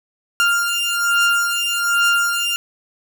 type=beating tone pair; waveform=30% pulse; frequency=1396.9 / 1398.1 Hz; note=F6 / F6; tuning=0 / +1 cents; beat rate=1.2 Hz; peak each=-16 dBFS; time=0.4-2.56 s; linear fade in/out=0 ms; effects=none